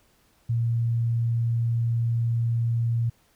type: tone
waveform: sine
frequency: 116.54 Hz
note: A#2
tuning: in tune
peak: -21 dBFS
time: 0.49-3.1 s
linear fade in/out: 10 ms
effects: pink hiss -63 dBFS RMS until 3.35 s